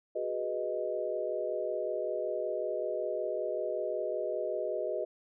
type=chord; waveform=sine; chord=G# minor seventh; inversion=third; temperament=equal; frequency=370 / 415.3 / 493.9 / 622.3 Hz; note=F#4 / G#4 / B4 / D#5; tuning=0 / 0 / 0 / 0 cents; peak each=-38 / -38 / -37 / -34 dBFS; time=0.15-5.05 s; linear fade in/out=10 ms; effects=none